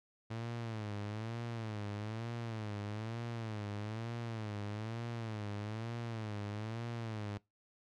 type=tone with vibrato; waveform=sawtooth; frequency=110 Hz; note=A2; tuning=in tune; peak=-35 dBFS; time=0.3-7.38 s; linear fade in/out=10 ms; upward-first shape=sine; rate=1.1 Hz; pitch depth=120 cents each way; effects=noise-tail reverb RT60 0.2 s tail -22 dB re dry + low-pass 5000 Hz 12 dB/octave